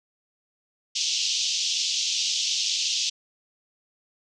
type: band-pass noise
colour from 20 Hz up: white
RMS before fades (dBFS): -26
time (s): 0.95-3.1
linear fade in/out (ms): 10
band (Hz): 2800 to 6400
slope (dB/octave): 48
effects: none